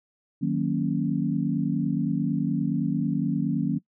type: chord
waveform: sine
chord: D# minor seventh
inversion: none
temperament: equal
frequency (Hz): 155.56 / 185 / 233.1 / 277.2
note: D#3 / F#3 / A#3 / C#4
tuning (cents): 0 / 0 / 0 / 0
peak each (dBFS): -28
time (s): 0.41-3.79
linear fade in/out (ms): 20
effects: noise-tail reverb RT60 0.1 s tail -22 dB re dry